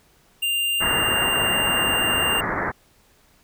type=tone; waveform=square; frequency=2794 Hz; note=F7; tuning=in tune; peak=-21 dBFS; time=0.42-2.41 s; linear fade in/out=10 ms
type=low-pass noise; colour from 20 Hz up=white; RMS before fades=-25 dBFS; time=0.8-2.72 s; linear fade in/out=20 ms; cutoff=2000 Hz; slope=96 dB/octave
effects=pink hiss -58 dBFS RMS until 3.43 s